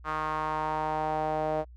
sawtooth tone with band-pass filter sweep, 155.1 Hz, D#3, 5 cents flat, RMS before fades -30 dBFS, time 0.04-1.65 s, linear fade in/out 50 ms, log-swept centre 1200 to 640 Hz, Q 3.8, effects added 60 Hz sine -46 dBFS peak until 1.76 s

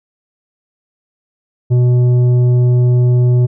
sine tone with tanh clipping, 123.47 Hz, B2, in tune, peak -9 dBFS, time 1.7-3.47 s, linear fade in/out 20 ms, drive 8 dB, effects none

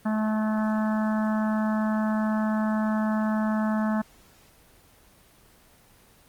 harmonic tone, 216.2 Hz, A3, 30 cents flat, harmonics 1 / 3 / 4 / 5 / 6 / 7 / 8, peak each -23 / -33 / -35 / -37 / -39 / -40 / -41 dBFS, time 0.05-4.02 s, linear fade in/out 10 ms, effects pink hiss -56 dBFS RMS until 6.28 s + Opus 24 kbps

